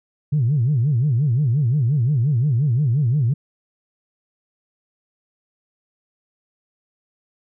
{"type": "tone with vibrato", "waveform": "sine", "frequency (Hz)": 131.8, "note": "C3", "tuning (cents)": 13, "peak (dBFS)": -14, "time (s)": [0.32, 3.34], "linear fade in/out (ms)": 10, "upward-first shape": "sine", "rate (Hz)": 5.7, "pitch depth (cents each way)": 270, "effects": ["tanh soft clip ceiling -11 dBFS"]}